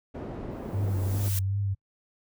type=low-pass noise; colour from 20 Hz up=white; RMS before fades=-37 dBFS; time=0.14-1.29 s; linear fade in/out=10 ms; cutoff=400 Hz; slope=12 dB/octave
type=noise with exponential growth; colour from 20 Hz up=blue; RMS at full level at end=-31 dBFS; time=0.51-1.39 s; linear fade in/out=2 ms; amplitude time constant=190 ms
type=tone with vibrato; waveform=sine; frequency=98 Hz; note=G2; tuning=in tune; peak=-25 dBFS; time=0.73-1.75 s; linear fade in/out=20 ms; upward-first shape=triangle; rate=2.6 Hz; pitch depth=57 cents each way
effects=noise-tail reverb RT60 0.1 s tail -26 dB re dry